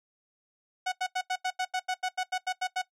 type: tone bursts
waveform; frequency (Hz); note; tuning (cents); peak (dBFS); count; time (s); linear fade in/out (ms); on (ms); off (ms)
sawtooth; 740; F#5; 0; -23; 14; 0.86-2.82; 10; 62; 84
effects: noise-tail reverb RT60 0.1 s tail -17 dB re dry + low-pass 7000 Hz 12 dB/octave